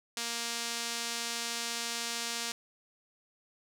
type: tone with band-pass filter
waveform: sawtooth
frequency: 233.9 Hz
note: A#3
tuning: 6 cents sharp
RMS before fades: -36 dBFS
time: 0.17-2.52 s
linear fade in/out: 2 ms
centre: 5800 Hz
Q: 0.95
effects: none